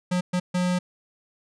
square tone bursts at uneven times, 180 Hz, F#3, 47 cents flat, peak -22 dBFS, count 3, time 0.11-0.21 / 0.33-0.4 / 0.54-0.79 s, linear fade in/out 10 ms, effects resampled to 22050 Hz

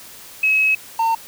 sine / triangle tone pair in turn, 2566 / 907.2 Hz, E7 / A#5, -47 / -47 cents, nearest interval octave + tritone, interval 1800 cents, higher first, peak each -13 dBFS, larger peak neither, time 0.43-0.75 / 0.99-1.15 s, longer first, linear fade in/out 5 ms, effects white hiss -40 dBFS RMS until 1.27 s

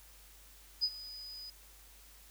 sine tone with ADSR envelope, 4978 Hz, D#8, in tune, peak -26 dBFS, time 0.81-1.5 s, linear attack 27 ms, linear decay 54 ms, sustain -18 dB, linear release 3 ms, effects added 50 Hz sine -59 dBFS peak until 2.3 s + white hiss -59 dBFS RMS until 2.3 s

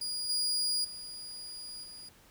35% pulse tone with level steps, 4870 Hz, D#8, 38 cents flat, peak -32 / -27 / -40 / -44 dBFS, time 0.01-2.09 s, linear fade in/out 5 ms, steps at 0.29 / 0.84 / 1.83 s, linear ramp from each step 10 ms, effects pink hiss -60 dBFS RMS until 2.3 s

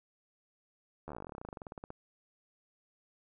slowing click train, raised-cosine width 1 ms, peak -29 dBFS, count 27, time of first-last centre 1.08-1.904 s, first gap 12 ms, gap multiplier 1.07, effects none

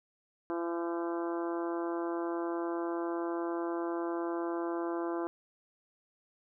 harmonic tone with a mistuned harmonic, 169.7 Hz, F3, 49 cents flat, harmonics 2 / 3 / 4 / 5 / 6 / 7 / 8 / 9, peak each -33 / -42 / -41 / -45 / -43 / -47 / -49 / -51 dBFS, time 0.5-5.27 s, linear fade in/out 0 ms, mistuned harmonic 9, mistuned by +27 cents, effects none

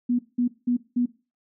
sine tone bursts, 243.8 Hz, B3, 22 cents flat, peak -19 dBFS, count 4, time 0.09-1.06 s, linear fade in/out 10 ms, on 100 ms, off 190 ms, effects noise-tail reverb RT60 0.3 s tail -17 dB re dry

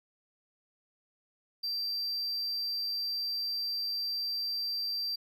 triangle tone, 4699 Hz, D8, in tune, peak -30 dBFS, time 1.63-5.16 s, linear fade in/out 10 ms, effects none

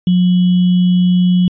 sine tone with sample-and-hold, 180.2 Hz, F#3, 45 cents flat, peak -8 dBFS, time 0.07-1.48 s, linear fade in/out 2 ms, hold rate 3150 Hz, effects resampled to 11025 Hz

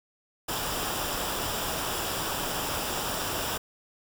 pink noise with comb filter, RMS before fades -31 dBFS, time 0.48-3.58 s, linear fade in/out 10 ms, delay 0.47 ms, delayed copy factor -0.55, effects none

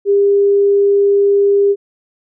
sine tone, 401.5 Hz, G4, 41 cents sharp, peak -8 dBFS, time 0.05-1.76 s, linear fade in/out 50 ms, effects none

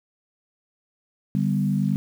sine chord, G major, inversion second, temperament equal, 146.83 / 196 / 246.9 Hz, D3 / G3 / B3, 0 / 0 / 0 cents, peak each -24 / -22 / -28 dBFS, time 1.35-1.96 s, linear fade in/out 0 ms, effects 8-bit

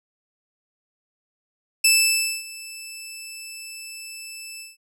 15% pulse tone with ADSR envelope, 2637 Hz, E7, in tune, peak -6 dBFS, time 1.84-4.77 s, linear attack 8 ms, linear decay 580 ms, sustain -22 dB, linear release 170 ms, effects none

